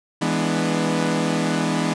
sawtooth chord, E dominant seventh, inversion none, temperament equal with one note detuned, 164.81 / 207.7 / 246.9 / 297.1 Hz, E3 / G#3 / B3 / D4, 0 / 0 / 0 / +20 cents, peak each -20 / -22 / -21 / -22 dBFS, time 0.21-1.94 s, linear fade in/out 10 ms, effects resampled to 22050 Hz

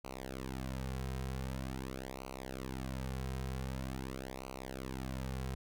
sawtooth tone with flanger, 65.41 Hz, C2, in tune, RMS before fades -41 dBFS, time 0.04-5.55 s, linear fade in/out 5 ms, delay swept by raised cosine 0.57 to 3.47 ms, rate 0.45 Hz, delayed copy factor -0.9, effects none

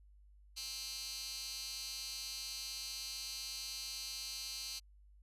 15% pulse tone with high-pass filter, 264.1 Hz, C4, 16 cents sharp, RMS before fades -44 dBFS, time 0.56-4.8 s, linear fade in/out 20 ms, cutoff 4300 Hz, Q 2.5, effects added 50 Hz sine -59 dBFS peak until 5.22 s + resampled to 32000 Hz

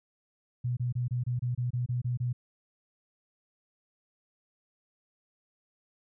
sine tone bursts, 122.9 Hz, B2, 8 cents flat, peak -27 dBFS, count 11, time 0.64-2.33 s, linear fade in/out 10 ms, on 130 ms, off 26 ms, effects none

